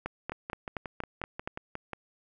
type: two click trains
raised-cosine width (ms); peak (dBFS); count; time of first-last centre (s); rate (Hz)
0.5; -21 / -18; 10 / 7; 0.32-1.933 / 0.06-1.475; 5.58 / 4.24
effects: none